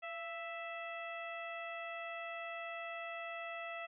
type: harmonic tone with a mistuned harmonic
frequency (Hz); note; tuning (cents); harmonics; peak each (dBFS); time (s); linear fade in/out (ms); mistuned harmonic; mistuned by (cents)
659.3; E5; 0; 1 / 2 / 3 / 4 / 5; -45 / -48 / -48 / -48 / -58; 0.02-3.87; 20; 1; +46
effects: none